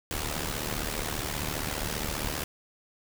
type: noise with amplitude modulation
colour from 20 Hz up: pink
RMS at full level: -29 dBFS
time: 0.11-2.44 s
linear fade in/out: 0 ms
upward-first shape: sine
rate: 75 Hz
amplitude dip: 75%
effects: none